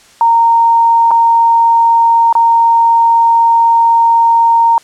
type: tone with dropouts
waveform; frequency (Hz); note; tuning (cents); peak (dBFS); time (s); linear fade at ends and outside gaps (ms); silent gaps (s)
sine; 924; A#5; -16; -5; 0.21-4.78; 1; 1.109-1.114 / 2.327-2.352
effects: white hiss -43 dBFS RMS until 4.83 s + low-pass 8000 Hz 12 dB/octave